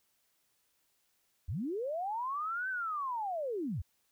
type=linear two-way sweep; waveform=sine; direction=up then down; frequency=61.74 to 1558 to 61.74 Hz; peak=-33 dBFS; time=1.48-3.82 s; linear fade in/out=10 ms; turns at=2.69 s; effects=white hiss -75 dBFS RMS until 4.11 s